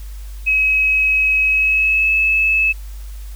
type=tone with pitch glide; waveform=sine; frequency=2554 to 2599 Hz; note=D#7 to E7; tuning=+45 to -25 cents; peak=-12 dBFS; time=0.46-2.73 s; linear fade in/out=20 ms; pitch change=+30 cents; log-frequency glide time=1.47-2.14 s; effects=added 50 Hz sine -28 dBFS peak until 3.35 s + white hiss -46 dBFS RMS until 3.35 s